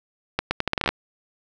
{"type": "accelerating click train", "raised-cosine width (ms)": 0.3, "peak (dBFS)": -5, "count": 11, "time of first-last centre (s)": [0.39, 0.89], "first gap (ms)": 120, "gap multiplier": 0.78, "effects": []}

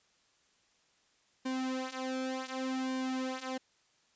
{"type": "tone with flanger", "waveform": "sawtooth", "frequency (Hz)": 260.1, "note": "C4", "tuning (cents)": -10, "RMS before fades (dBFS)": -36, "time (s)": [1.45, 3.58], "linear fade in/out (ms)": 10, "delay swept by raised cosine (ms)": [1.5, 4.9], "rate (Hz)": 0.67, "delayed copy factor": -0.85, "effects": ["white hiss -70 dBFS RMS until 4.15 s", "resampled to 16000 Hz"]}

